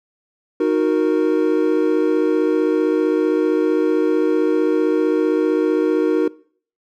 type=chord; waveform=triangle; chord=D# minor; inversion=none; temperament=equal with one note detuned; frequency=311.1 / 366.6 / 466.2 Hz; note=D#4 / F#4 / A#4; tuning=0 / -16 / 0 cents; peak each=-17 dBFS; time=0.6-6.28 s; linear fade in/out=5 ms; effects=noise-tail reverb RT60 0.5 s tail -21 dB re dry